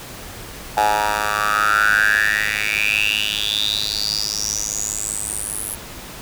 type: tone with high-pass filter sweep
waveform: 10% pulse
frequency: 105.1 Hz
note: G#2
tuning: 21 cents sharp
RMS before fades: -20 dBFS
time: 0.77-5.75 s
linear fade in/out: 5 ms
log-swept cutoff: 820 to 11000 Hz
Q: 9.2
effects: pink hiss -35 dBFS RMS until 6.21 s

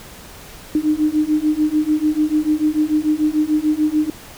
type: beating tone pair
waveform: sine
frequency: 301.9 / 308.7 Hz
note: D4 / D#4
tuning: +48 / -14 cents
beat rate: 6.8 Hz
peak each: -18 / -17 dBFS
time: 0.75-4.1 s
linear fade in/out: 2 ms
effects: pink hiss -39 dBFS RMS until 4.37 s

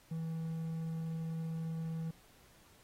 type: tone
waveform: triangle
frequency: 162.6 Hz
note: E3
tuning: 23 cents flat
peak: -34 dBFS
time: 0.11-2.11 s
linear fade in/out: 5 ms
effects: pink hiss -64 dBFS RMS until 2.83 s + AAC 48 kbps

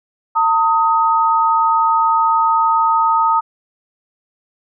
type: tone pair together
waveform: sine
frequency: 904.9 / 1258 Hz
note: A5 / D#6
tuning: +48 / +19 cents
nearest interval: tritone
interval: 571 cents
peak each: -14 dBFS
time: 0.35-3.41 s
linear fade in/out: 20 ms
effects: none

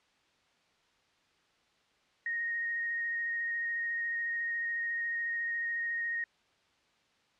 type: tone with vibrato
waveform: sine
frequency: 1864.7 Hz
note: A#6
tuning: in tune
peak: -31 dBFS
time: 2.26-6.24 s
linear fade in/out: 2 ms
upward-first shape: square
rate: 14 Hz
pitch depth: 9 cents each way
effects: white hiss -69 dBFS RMS until 7.39 s + low-pass 4000 Hz 12 dB/octave

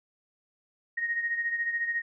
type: beating tone pair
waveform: sine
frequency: 1866 / 1880 Hz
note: A#6 / A#6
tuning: +1 / +14 cents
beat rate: 14 Hz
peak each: -28 / -35 dBFS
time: 0.97-2.02 s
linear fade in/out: 10 ms
effects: none

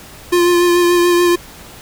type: tone with vibrato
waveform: square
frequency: 350.1 Hz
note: F4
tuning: 4 cents sharp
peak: -10 dBFS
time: 0.32-1.36 s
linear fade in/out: 10 ms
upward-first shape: triangle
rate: 6.9 Hz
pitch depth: 23 cents each way
effects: pink hiss -37 dBFS RMS until 1.81 s

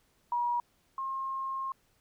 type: tone pair in turn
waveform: sine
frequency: 960 / 1069.8 Hz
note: B5 / C6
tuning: -49 / +38 cents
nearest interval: major second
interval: 187 cents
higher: second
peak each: -27 / -32 dBFS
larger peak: first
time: 0.32-0.6 / 0.98-1.72 s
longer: second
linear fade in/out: 2 ms
effects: pink hiss -70 dBFS RMS until 2 s

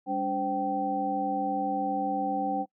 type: tone cluster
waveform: sine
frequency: 200.6 / 288.3 / 518 / 775 Hz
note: G3 / D4 / C5 / G5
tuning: +40 / -32 / -17 / -20 cents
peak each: -36 / -32 / -36 / -28 dBFS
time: 0.06-2.66 s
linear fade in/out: 50 ms
effects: noise-tail reverb RT60 0.1 s tail -23 dB re dry

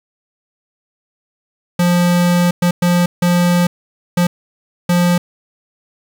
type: tone bursts at uneven times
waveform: square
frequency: 175.7 Hz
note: F3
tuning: 11 cents sharp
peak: -11 dBFS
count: 6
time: 1.79-2.51 / 2.62-2.71 / 2.82-3.06 / 3.22-3.67 / 4.17-4.27 / 4.89-5.18 s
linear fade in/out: 5 ms
effects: 7-bit

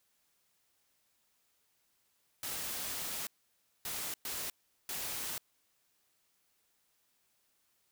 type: noise bursts at uneven times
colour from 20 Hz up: white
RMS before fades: -39 dBFS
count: 4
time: 2.43-3.27 / 3.85-4.14 / 4.25-4.5 / 4.89-5.38 s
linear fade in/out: 2 ms
effects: white hiss -75 dBFS RMS until 7.91 s

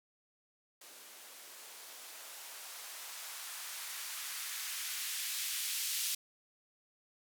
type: noise with band-pass filter sweep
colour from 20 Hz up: violet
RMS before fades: -42 dBFS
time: 0.81-6.15 s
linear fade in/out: 5 ms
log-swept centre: 310 to 3000 Hz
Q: 0.93
effects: none

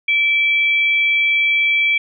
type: tone pair together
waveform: sine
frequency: 2325 / 3299 Hz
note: D7 / G#7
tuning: -18 / -12 cents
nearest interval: tritone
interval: 606 cents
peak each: -13 / -24 dBFS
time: 0.08-1.98 s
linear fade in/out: 5 ms
effects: none

